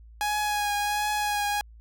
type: tone with vibrato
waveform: sawtooth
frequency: 830.6 Hz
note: G#5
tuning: in tune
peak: -21 dBFS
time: 0.21-1.61 s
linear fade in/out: 0 ms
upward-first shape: triangle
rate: 1.4 Hz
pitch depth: 24 cents each way
effects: added 56 Hz sine -46 dBFS peak until 1.8 s